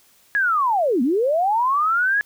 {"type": "linear two-way sweep", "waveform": "sine", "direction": "down then up", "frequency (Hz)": [1700, 226.9, 1700], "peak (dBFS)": -16, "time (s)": [0.35, 2.21], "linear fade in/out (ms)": 0, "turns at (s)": 1.02, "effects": ["white hiss -56 dBFS RMS until 2.25 s"]}